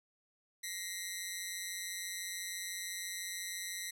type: ring-modulated tone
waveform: 10% pulse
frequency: 1986 Hz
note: B6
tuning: 9 cents sharp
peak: -27 dBFS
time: 0.63-3.91 s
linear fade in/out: 10 ms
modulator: 93 Hz
effects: none